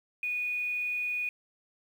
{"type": "tone with quantisation", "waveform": "sine", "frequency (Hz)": 2467, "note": "D#7", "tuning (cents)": -15, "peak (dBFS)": -29, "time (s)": [0.23, 1.29], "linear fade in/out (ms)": 2, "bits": 9, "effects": []}